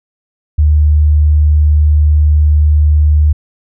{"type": "tone", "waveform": "sine", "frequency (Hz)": 75.3, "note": "D2", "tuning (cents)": 44, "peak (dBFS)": -5, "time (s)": [0.58, 3.33], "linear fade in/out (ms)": 10, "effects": []}